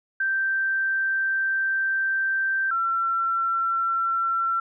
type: tone pair in turn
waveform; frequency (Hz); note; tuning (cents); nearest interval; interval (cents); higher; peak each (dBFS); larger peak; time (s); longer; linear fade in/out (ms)
sine; 1565 / 1352.9; G6 / E6; -3 / +45; minor third; 252; first; -21; neither; 0.2-2.71 / 2.71-4.6; first; 5
effects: none